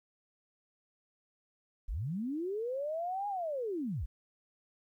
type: linear two-way sweep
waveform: sine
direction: up then down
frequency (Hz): 31.08 to 830.6 to 38.43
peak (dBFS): -33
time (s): 1.88-4.06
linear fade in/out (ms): 10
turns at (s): 3.28
effects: 12-bit